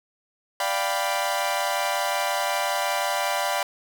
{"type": "chord", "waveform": "sawtooth", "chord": "G dominant seventh", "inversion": "second", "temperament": "equal", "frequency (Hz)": [587.3, 698.5, 784, 987.8], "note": ["D5", "F5", "G5", "B5"], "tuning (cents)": [0, 0, 0, 0], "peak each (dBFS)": -25, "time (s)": [0.6, 3.63], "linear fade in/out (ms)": 2, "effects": []}